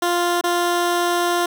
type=tone with dropouts; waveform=15% pulse; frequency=349.2 Hz; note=F4; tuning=in tune; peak=-11 dBFS; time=0.02-1.46 s; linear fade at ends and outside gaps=5 ms; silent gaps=0.412-0.438 s; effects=none